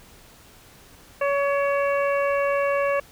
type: harmonic tone with a mistuned harmonic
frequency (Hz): 563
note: C#5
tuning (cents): +27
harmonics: 1 / 2 / 3 / 4 / 5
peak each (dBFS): -21 / -27 / -31 / -33 / -35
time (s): 1.21-3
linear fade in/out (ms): 5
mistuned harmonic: 5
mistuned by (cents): -54
effects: pink hiss -50 dBFS RMS until 3.11 s